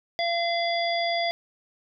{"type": "harmonic tone", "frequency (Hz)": 684, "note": "F5", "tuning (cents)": -36, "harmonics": [1, 3, 5, 7], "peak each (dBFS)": [-25, -30, -32, -33], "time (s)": [0.19, 1.31], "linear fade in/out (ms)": 0, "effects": []}